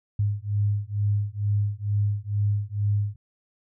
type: beating tone pair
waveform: sine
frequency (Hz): 101.8 / 104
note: G#2 / G#2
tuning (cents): -34 / +3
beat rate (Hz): 2.2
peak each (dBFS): -25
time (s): 0.19-3.16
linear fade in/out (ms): 5
effects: none